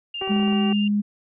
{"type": "tone with vibrato", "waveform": "sine", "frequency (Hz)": 2800, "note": "F7", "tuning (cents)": 4, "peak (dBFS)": -28, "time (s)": [0.14, 0.88], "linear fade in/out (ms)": 5, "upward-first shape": "square", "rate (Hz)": 15, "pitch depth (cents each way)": 8}
{"type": "harmonic tone", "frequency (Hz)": 384.4, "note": "G4", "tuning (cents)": -34, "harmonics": [1, 2, 3, 4, 5, 6], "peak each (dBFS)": [-28, -31, -37, -44, -44, -47], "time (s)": [0.21, 0.73], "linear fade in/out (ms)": 5}
{"type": "clicks", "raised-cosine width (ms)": 1, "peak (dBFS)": -25, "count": 8, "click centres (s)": [0.221, 0.277, 0.32, 0.364, 0.397, 0.429, 0.479, 0.526]}
{"type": "tone", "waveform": "sine", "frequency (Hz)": 206.4, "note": "G#3", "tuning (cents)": -10, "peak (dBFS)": -18, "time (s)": [0.29, 1.02], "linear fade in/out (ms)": 20}
{"effects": []}